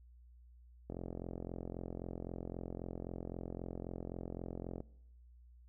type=click train; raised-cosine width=2 ms; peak=-29 dBFS; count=172; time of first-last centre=0.9-4.804 s; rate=43.8 Hz; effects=noise-tail reverb RT60 0.8 s tail -23 dB re dry + added 60 Hz sine -57 dBFS peak until 5.68 s